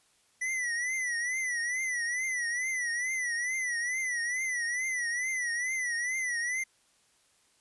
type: tone with vibrato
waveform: square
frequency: 1971 Hz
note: B6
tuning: 4 cents flat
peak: -30 dBFS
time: 0.41-6.64 s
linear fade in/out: 10 ms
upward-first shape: triangle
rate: 2.3 Hz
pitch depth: 120 cents each way
effects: white hiss -67 dBFS RMS until 7.6 s + resampled to 24000 Hz